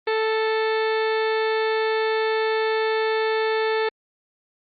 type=harmonic tone with a mistuned harmonic; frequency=440 Hz; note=A4; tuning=in tune; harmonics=1 / 2 / 3 / 4 / 5 / 6 / 7 / 8 / 9 / 10; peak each=-21 / -28 / -33 / -30 / -34 / -37 / -44 / -37 / -47 / -40 dBFS; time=0.07-3.89 s; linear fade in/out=5 ms; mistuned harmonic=8; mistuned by=+23 cents; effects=Opus 32 kbps